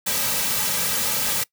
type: noise with comb filter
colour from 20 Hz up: white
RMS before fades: -23 dBFS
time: 0.06-1.44 s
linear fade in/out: 10 ms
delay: 2.8 ms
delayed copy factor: -0.7
effects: noise-tail reverb RT60 0.1 s tail -22 dB re dry